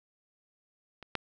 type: clicks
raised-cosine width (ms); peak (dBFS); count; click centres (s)
0.3; -29 / -14; 2; 1.027 / 1.153
effects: none